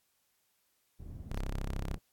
white low-pass noise, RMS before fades -46 dBFS, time 0.99-1.99 s, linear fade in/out 10 ms, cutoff 110 Hz, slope 12 dB/octave
sawtooth tone, 33.43 Hz, C1, 38 cents sharp, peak -30 dBFS, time 1.3-1.97 s, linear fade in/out 20 ms
effects white hiss -75 dBFS RMS until 2.12 s + AAC 64 kbps

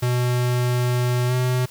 square tone with pitch glide, 123.47 to 126.21 Hz, B2 to B2, 0 to +38 cents, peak -19 dBFS, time 0.02-1.66 s, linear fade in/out 10 ms, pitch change +38 cents, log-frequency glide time 1.27-1.33 s, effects white hiss -46 dBFS RMS until 1.7 s

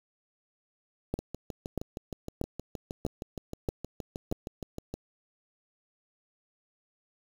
two click trains, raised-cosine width 2 ms, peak -23 / -16 dBFS, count 25 / 6, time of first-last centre 1.19-4.94 / 1.14-4.325 s, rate 6.4 / 1.57 Hz, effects 7-bit

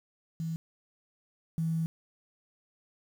sine tone pair in turn, 162.9 / 162.9 Hz, E3 / E3, -20 / -20 cents, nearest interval unison, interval 0 cents, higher neither, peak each -31 / -27 dBFS, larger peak second, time 0.4-0.56 / 1.58-1.86 s, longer second, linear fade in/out 0 ms, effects 9-bit

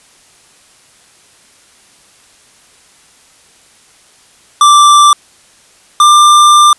square tone pair in turn, 1174.7 / 1190.4 Hz, D6 / D6, 0 / +23 cents, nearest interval unison, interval 23 cents, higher second, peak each -3 dBFS, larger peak neither, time 4.61-5.13 / 6-6.73 s, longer second, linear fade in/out 2 ms, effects white hiss -45 dBFS RMS until 6.78 s + resampled to 24000 Hz

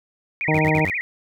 sine tone with vibrato, 2149 Hz, C7, 46 cents sharp, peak -22 dBFS, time 0.41-1.01 s, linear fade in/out 0 ms, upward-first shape sine, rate 15 Hz, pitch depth 250 cents each way
harmonic tone, 155.56 Hz, D#3, in tune, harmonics 1 / 2 / 3 / 4 / 5 / 6, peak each -20 / -23 / -25 / -26 / -27 / -28 dBFS, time 0.48-0.85 s, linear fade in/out 2 ms
sawtooth tone bursts, 92.5 Hz, F#2, in tune, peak -23 dBFS, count 4, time 0.54-0.903 s, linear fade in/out 5 ms, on 54 ms, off 49 ms
effects none

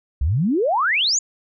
sine exponential sweep, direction up, 60.8 to 7210 Hz, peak -16 dBFS, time 0.21-1.19 s, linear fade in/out 5 ms, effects none

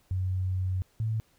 sine tone pair in turn, 92.9 / 110.48 Hz, F#2 / A2, +7 / +8 cents, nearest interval minor third, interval 301 cents, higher second, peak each -26 dBFS, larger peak neither, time 0.11-0.82 / 1-1.2 s, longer first, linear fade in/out 0 ms, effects pink hiss -66 dBFS RMS until 1.38 s

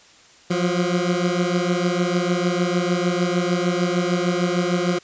20% pulse beating tone pair, 174.61 / 181.21 Hz, F3 / F#3, 0 / -36 cents, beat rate 6.6 Hz, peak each -16 / -18 dBFS, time 0.5-4.99 s, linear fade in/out 10 ms, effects white hiss -50 dBFS RMS until 5.03 s + resampled to 16000 Hz

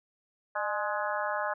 harmonic tone with a mistuned harmonic, 210 Hz, G#3, 19 cents sharp, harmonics 3 / 4 / 5 / 6 / 7 / 8, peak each -34 / -35 / -36 / -37 / -37 / -38 dBFS, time 0.55-1.54 s, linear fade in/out 10 ms, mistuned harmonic 3, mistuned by -62 cents, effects none

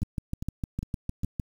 two click trains, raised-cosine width 5 ms, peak -21 / -17 dBFS, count 4 / 10, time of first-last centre 0.02-1.235 / 0.03-1.398 s, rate 2.47 / 6.58 Hz, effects 8-bit

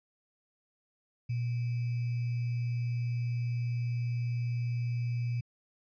sine tone with sample-and-hold, 120 Hz, B2, 49 cents flat, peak -29 dBFS, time 1.29-5.41 s, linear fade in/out 10 ms, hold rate 2450 Hz, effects resampled to 11025 Hz

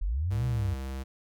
sine linear two-way sweep, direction up then down, 36.71 to 126.4 to 86.2 Hz, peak -26 dBFS, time 0.01-0.74 s, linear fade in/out 10 ms, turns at 0.46 s
square tone, 66.6 Hz, C2, 31 cents sharp, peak -34 dBFS, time 0.3-1.04 s, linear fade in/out 20 ms
effects none

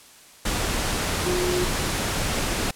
sine tone in noise, 359.4 Hz, F4, 50 cents sharp, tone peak -23 dBFS, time 1.26-1.65 s, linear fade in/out 5 ms, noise pink, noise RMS -25 dBFS, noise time 0.45-2.71 s, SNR -1 dB, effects white hiss -49 dBFS RMS until 2.75 s + low-pass 11000 Hz 12 dB/octave

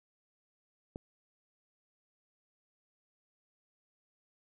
click, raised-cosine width 2 ms, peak -27 dBFS, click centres 0.959 s, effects none

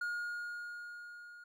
triangle tone with level ramp, 1430 Hz, F6, 41 cents sharp, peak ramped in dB -32 to -49 dBFS, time 0.01-1.44 s, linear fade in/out 5 ms, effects none

